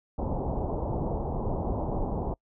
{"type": "low-pass noise", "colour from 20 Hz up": "pink", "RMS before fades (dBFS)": -30, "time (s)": [0.18, 2.34], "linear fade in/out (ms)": 5, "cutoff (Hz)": 930, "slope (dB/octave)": 48, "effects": ["noise-tail reverb RT60 0.1 s tail -26 dB re dry"]}